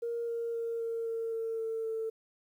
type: tone with pitch steps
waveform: sine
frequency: 468.2 / 465 / 461.8 / 458.6 / 455.4 / 452.3 / 449.1 / 446 Hz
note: A#4 / A#4 / A#4 / A#4 / A#4 / A4 / A4 / A4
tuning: +8 / -4 / -16 / -28 / -40 / +48 / +35 / +23 cents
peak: -31 dBFS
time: 0.02-2.1 s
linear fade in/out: 10 ms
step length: 260 ms
effects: tanh soft clip ceiling -27 dBFS + 11-bit